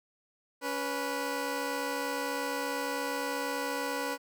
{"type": "tone pair together", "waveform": "15% pulse", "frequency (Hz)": [280.1, 491.6], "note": ["C#4", "B4"], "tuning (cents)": [18, -8], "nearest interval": "minor seventh", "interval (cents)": 974, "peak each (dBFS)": [-29, -27], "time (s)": [0.61, 4.18], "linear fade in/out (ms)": 50, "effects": []}